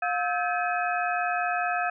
sine tone cluster, 711 / 1293 / 1564 / 1709 / 2531 Hz, F5 / E6 / G6 / G#6 / D#7, +31 / -34 / -4 / +49 / +29 cents, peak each -27 / -31 / -33 / -34 / -34 dBFS, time 0.02-1.9 s, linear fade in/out 5 ms, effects none

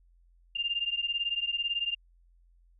sine beating tone pair, 2794 / 2812 Hz, F7 / F7, 0 / +11 cents, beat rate 18 Hz, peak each -31 / -32 dBFS, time 0.55-1.95 s, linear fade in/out 10 ms, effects added 43 Hz sine -59 dBFS peak until 2.79 s

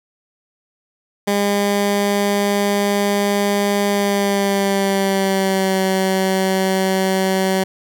15% pulse tone with pitch glide, 202.5 to 190.03 Hz, G#3 to F#3, -43 to +46 cents, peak -9 dBFS, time 1.27-7.64 s, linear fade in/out 10 ms, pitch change -111 cents, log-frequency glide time 3.89-5.81 s, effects none

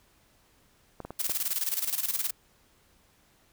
clicks, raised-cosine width 1 ms, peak -24 dBFS, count 4, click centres 1.003 / 1.05 / 1.106 / 1.296 s
blue noise with tremolo, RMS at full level -28 dBFS, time 1.19-2.31 s, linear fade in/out 10 ms, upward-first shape square, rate 19 Hz, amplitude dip 70%
effects pink hiss -64 dBFS RMS until 3.52 s

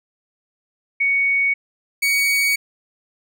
sine / 40% pulse tone pair in turn, 2230 / 2247 Hz, C#7 / C#7, +10 / +23 cents, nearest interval unison, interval 13 cents, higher second, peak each -15 dBFS, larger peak neither, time 1-1.54 / 2.02-2.56 s, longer neither, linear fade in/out 10 ms, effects none

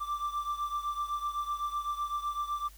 triangle beating tone pair, 1174.7 / 1182.6 Hz, D6 / D6, 0 / +12 cents, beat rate 7.9 Hz, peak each -31 / -35 dBFS, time 0-2.69 s, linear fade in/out 20 ms, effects added 50 Hz sine -51 dBFS peak until 2.77 s + white hiss -58 dBFS RMS until 2.77 s

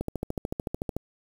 click train, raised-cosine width 2 ms, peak -16 dBFS, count 14, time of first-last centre 0.01-0.966 s, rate 13.6 Hz, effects 7-bit

